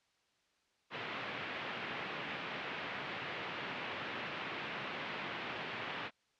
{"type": "band-pass noise", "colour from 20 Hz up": "white", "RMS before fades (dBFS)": -42, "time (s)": [0.9, 6.11], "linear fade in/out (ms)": 50, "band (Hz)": [110, 2900], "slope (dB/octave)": 24, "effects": ["white hiss -75 dBFS RMS until 6.39 s", "low-pass 5000 Hz 12 dB/octave"]}